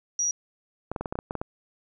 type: tone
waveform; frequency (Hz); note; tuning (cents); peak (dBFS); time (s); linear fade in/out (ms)
sine; 5770; F#8; -44; -23; 0.19-0.31; 2
type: clicks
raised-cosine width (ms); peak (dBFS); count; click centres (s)
1; -16; 10; 0.916 / 0.962 / 1.01 / 1.058 / 1.125 / 1.155 / 1.189 / 1.309 / 1.353 / 1.415
effects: none